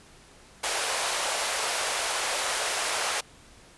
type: high-pass noise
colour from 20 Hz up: pink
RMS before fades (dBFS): -28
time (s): 0.63-3.21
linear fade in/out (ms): 10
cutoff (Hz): 530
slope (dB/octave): 24
effects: pink hiss -53 dBFS RMS until 3.77 s + resampled to 24000 Hz